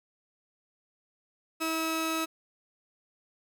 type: tone pair together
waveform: sawtooth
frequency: 322.8 / 1291 Hz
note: E4 / E6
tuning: -36 / -37 cents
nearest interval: 2 octaves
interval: 2399 cents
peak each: -27 dBFS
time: 1.6-2.26 s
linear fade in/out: 20 ms
effects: none